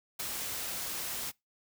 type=noise with ADSR envelope; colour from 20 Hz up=white; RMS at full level=-35 dBFS; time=0.19-1.32 s; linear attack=10 ms; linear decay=17 ms; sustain=-2 dB; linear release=30 ms; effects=noise-tail reverb RT60 0.2 s tail -24 dB re dry